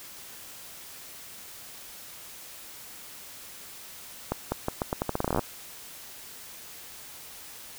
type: accelerating click train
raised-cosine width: 1 ms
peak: -12 dBFS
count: 18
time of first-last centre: 4.32-5.393 s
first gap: 200 ms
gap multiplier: 0.82
effects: white hiss -45 dBFS RMS until 7.78 s